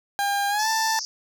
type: tone with pitch glide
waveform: 30% pulse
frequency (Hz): 804 to 887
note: G5 to A5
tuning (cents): +44 to +14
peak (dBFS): -19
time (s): 0.19-0.99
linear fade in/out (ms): 0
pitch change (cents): +170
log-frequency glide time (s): 0.49-0.68
type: band-pass noise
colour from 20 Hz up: white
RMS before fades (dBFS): -31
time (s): 0.59-1.05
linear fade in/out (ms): 0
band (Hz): 4800 to 6100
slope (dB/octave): 96
effects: none